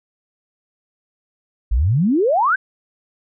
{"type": "exponential sweep", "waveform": "sine", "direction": "up", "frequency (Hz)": [49, 1629], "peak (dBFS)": -13, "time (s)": [1.71, 2.56], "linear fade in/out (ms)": 10, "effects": []}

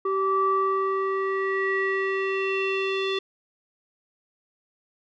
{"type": "tone with low-pass filter sweep", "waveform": "square", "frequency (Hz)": 386.7, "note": "G4", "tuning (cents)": -24, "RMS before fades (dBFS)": -25, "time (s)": [0.05, 3.19], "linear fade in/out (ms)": 5, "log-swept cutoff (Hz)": [1000, 3400], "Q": 5.2, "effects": []}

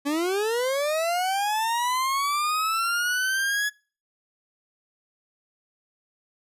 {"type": "linear sweep", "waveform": "40% pulse", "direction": "up", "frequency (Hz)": [277.2, 1697], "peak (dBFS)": -22, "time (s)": [0.05, 3.7], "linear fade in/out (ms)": 20, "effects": ["noise-tail reverb RT60 0.4 s tail -26 dB re dry", "resampled to 32000 Hz"]}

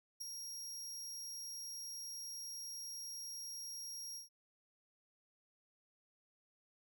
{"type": "tone with ADSR envelope", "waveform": "sawtooth", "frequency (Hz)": 5610, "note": "F8", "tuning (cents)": 7, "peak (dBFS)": -37, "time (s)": [0.2, 4.29], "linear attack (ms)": 15, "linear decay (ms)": 8, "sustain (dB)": -5, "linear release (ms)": 130, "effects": []}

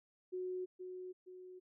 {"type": "tone with echo", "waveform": "sine", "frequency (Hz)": 367.1, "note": "F#4", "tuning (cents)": -14, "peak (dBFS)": -38, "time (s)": [0.32, 0.66], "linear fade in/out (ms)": 20, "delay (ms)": 470, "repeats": 2, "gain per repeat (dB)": -6, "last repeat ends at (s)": 1.6, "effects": []}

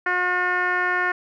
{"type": "tone with low-pass filter", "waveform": "10% pulse", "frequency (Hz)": 360, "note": "F#4", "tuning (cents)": -47, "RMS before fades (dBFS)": -22, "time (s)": [0.06, 1.12], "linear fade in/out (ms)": 5, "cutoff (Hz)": 1700, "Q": 3.8, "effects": []}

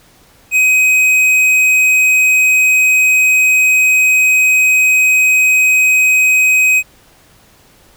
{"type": "tone with tanh clipping", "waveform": "sine", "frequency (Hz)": 2520, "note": "D#7", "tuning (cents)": 21, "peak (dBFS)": -9, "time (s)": [0.51, 6.83], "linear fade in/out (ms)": 50, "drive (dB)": 11, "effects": ["pink hiss -47 dBFS RMS until 7.96 s"]}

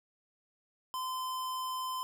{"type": "tone", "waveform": "square", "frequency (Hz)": 1028, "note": "C6", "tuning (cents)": -31, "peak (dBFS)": -35, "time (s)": [0.94, 2.03], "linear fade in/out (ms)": 0, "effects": []}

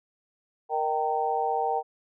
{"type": "harmonic tone with a mistuned harmonic", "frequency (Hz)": 155.56, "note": "D#3", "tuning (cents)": 0, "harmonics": [3, 4, 5, 6], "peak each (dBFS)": [-30, -35, -26, -32], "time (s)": [0.69, 1.83], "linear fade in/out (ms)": 50, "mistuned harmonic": 6, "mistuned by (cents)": -28, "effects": []}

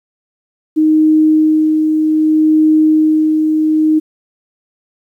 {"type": "tone with tremolo", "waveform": "sine", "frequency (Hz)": 311.1, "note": "D#4", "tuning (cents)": 0, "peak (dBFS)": -6, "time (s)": [0.76, 4], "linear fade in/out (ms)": 20, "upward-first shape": "sine", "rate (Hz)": 0.64, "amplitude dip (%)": 35, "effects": ["8-bit"]}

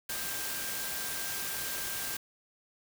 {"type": "tone in noise", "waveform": "sine", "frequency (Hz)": 1586, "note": "G6", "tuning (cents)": 20, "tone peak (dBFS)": -44, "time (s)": [0.09, 2.17], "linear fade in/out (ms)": 5, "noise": "white", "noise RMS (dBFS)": -36, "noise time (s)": [0.09, 2.17], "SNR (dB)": -11, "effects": []}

